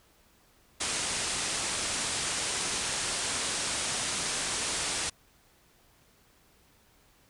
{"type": "low-pass noise", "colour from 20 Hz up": "white", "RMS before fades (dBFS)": -32, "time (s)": [0.8, 5.1], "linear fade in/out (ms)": 10, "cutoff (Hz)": 9800, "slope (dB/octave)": 96, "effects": ["pink hiss -63 dBFS RMS until 7.29 s"]}